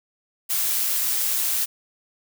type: noise with amplitude modulation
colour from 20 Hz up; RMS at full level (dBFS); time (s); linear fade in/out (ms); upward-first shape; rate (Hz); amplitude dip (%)
blue; -22; 0.49-1.66; 20; sine; 119; 25
effects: none